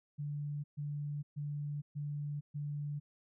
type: tone bursts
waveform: sine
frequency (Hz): 146.1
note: D3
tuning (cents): -9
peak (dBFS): -36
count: 5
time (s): 0.18-3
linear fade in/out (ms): 20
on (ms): 460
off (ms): 130
effects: none